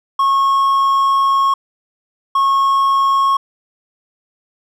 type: tone pair in turn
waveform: triangle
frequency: 1093 / 1093 Hz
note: C#6 / C#6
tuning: -25 / -25 cents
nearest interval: unison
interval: 0 cents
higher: neither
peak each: -9 dBFS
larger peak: neither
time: 0.19-1.54 / 2.35-3.37 s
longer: first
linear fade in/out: 5 ms
effects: none